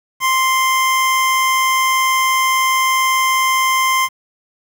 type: tone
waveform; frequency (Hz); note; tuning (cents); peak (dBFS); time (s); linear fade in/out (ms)
25% pulse; 1046.5; C6; 0; -9; 0.2-4.09; 50
effects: 7-bit